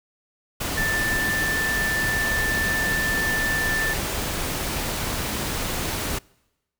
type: tone in noise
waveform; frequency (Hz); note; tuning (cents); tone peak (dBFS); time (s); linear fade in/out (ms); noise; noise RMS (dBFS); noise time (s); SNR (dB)
sine; 1769; A6; +9; -22; 0.77-3.94; 10; pink; -27; 0.6-6.19; +2
effects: noise-tail reverb RT60 1.0 s tail -26 dB re dry